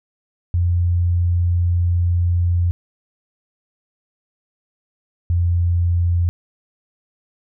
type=tone pair in turn; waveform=sine; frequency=87.31 / 86.71 Hz; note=F2 / F2; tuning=0 / -12 cents; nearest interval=unison; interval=12 cents; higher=first; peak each=-14 dBFS; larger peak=neither; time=0.54-2.71 / 5.3-6.29 s; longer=first; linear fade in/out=0 ms; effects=none